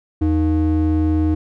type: ring-modulated tone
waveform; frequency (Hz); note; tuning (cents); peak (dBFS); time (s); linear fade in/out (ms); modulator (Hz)
triangle; 196; G3; 0; -9; 0.21-1.35; 10; 114
effects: none